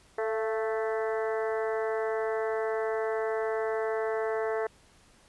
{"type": "harmonic tone with a mistuned harmonic", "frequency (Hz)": 220, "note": "A3", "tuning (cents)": 0, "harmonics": [2, 3, 4, 5, 6, 7, 8, 9], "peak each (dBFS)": [-29, -34, -39, -42, -42, -44, -42, -45], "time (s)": [0.18, 4.67], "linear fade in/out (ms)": 5, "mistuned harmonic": 3, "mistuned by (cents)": 35, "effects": ["pink hiss -60 dBFS RMS until 5.28 s", "resampled to 24000 Hz"]}